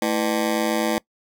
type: ring-modulated tone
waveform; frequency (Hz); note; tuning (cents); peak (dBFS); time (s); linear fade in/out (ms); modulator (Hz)
20% pulse; 275.3; C#4; -12; -12; 0.02-0.98; 0; 54
effects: noise-tail reverb RT60 0.1 s tail -23 dB re dry